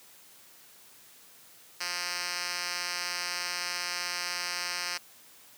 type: tone with band-pass filter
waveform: 5% pulse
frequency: 176.8 Hz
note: F3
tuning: 22 cents sharp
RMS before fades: -34 dBFS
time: 1.8-4.98 s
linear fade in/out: 10 ms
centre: 4500 Hz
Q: 1.3
effects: white hiss -55 dBFS RMS until 5.57 s + high-pass 100 Hz 12 dB/octave